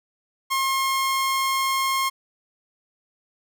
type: tone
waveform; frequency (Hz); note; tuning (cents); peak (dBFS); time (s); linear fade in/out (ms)
sawtooth; 1072; C6; +42; -17; 0.5-2.1; 20
effects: none